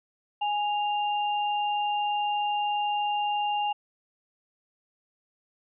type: tone pair together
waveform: sine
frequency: 829.2 / 2794 Hz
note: G#5 / F7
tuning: -3 / 0 cents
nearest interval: octave + major sixth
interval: 2103 cents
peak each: -25 / -34 dBFS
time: 0.41-3.73 s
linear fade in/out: 10 ms
effects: none